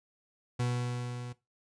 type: tone with level ramp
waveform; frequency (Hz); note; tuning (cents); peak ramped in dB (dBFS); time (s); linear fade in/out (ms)
40% pulse; 122.5; B2; -14; -27 to -39; 0.59-1.33; 10
effects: noise-tail reverb RT60 0.2 s tail -17 dB re dry + resampled to 22050 Hz